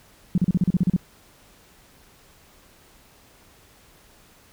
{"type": "tone bursts", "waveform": "sine", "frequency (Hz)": 180.2, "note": "F#3", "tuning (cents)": -45, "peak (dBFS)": -15, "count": 10, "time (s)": [0.35, 0.964], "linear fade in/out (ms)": 2, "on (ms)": 29, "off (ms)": 36, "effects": ["pink hiss -54 dBFS RMS until 4.52 s"]}